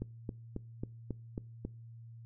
click train, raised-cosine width 3 ms, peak -24 dBFS, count 7, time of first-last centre 0.02-1.65 s, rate 3.68 Hz, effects noise-tail reverb RT60 0.4 s tail -23 dB re dry + added 115 Hz sine -48 dBFS peak until 2.25 s

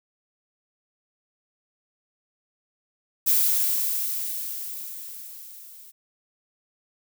violet noise with level ramp, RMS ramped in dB -19 to -47 dBFS, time 3.26-5.92 s, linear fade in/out 20 ms, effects none

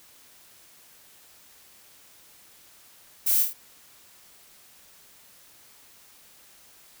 violet noise with echo, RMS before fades -23 dBFS, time 3.26-3.43 s, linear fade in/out 10 ms, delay 26 ms, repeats 4, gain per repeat -4 dB, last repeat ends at 3.534 s, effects white hiss -54 dBFS RMS until 7 s

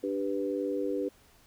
sine chord, G major, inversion second, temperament equal, 293.7 / 392 / 493.9 Hz, D4 / G4 / B4, 0 / 0 / 0 cents, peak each -33 dBFS, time 0.03-1.09 s, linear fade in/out 10 ms, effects pink hiss -61 dBFS RMS until 1.46 s

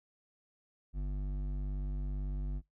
triangle tone with hard clipping, 48.99 Hz, G1, in tune, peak -35 dBFS, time 0.93-2.62 s, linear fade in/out 50 ms, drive 14 dB, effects noise-tail reverb RT60 0.2 s tail -26 dB re dry

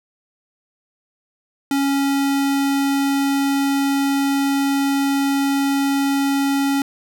square tone, 277.2 Hz, C#4, in tune, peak -17 dBFS, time 1.71-6.82 s, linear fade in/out 2 ms, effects none

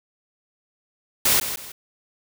white noise with echo, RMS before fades -18 dBFS, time 1.25-1.4 s, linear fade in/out 5 ms, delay 160 ms, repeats 2, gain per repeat -10 dB, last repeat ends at 1.72 s, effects none

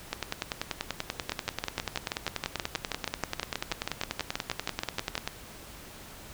two click trains, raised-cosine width 0.2 ms, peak -12 / -12 dBFS, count 54 / 25, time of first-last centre 0.13-5.276 / 1.32-5.154 s, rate 10.3 / 6.26 Hz, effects pink hiss -47 dBFS RMS until 6.33 s

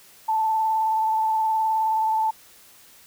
sine tone with vibrato, 880 Hz, A5, in tune, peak -19 dBFS, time 0.28-2.31 s, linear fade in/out 10 ms, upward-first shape sine, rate 19 Hz, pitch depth 20 cents each way, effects white hiss -51 dBFS RMS until 3.06 s

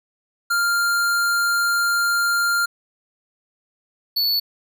square tone pair in turn, 1396.9 / 4443 Hz, F6 / C#8, 0 / +3 cents, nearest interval octave + minor sixth, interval 2003 cents, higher second, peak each -18 dBFS, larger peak neither, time 0.5-2.66 / 4.16-4.4 s, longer first, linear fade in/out 10 ms, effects none

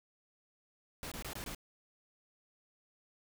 pink noise bursts, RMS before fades -43 dBFS, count 5, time 1.03-1.548 s, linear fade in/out 0 ms, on 86 ms, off 22 ms, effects none

